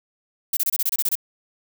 violet noise bursts, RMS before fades -21 dBFS, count 10, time 0.53-1.154 s, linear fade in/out 5 ms, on 39 ms, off 26 ms, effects none

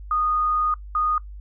sine tone pair in turn, 1234 / 1234 Hz, D#6 / D#6, -15 / -15 cents, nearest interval unison, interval 0 cents, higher neither, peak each -19 dBFS, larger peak neither, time 0.11-0.74 / 0.95-1.18 s, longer first, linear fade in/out 2 ms, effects noise-tail reverb RT60 0.1 s tail -20 dB re dry + added 50 Hz sine -35 dBFS peak until 1.4 s

